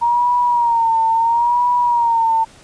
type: tone with vibrato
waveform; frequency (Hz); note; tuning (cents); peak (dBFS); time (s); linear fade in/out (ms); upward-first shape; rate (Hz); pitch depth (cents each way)
sine; 937; A#5; +9; -12; 0.01-2.45; 20; sine; 0.74; 69
effects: pink hiss -45 dBFS RMS until 2.63 s + resampled to 22050 Hz